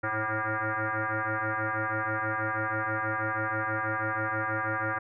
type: tone with frequency modulation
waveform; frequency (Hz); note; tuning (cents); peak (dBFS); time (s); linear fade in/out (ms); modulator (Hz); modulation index
sine; 111.6; A2; +25; -27; 0.03-4.99; 10; 217; 7.8
effects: none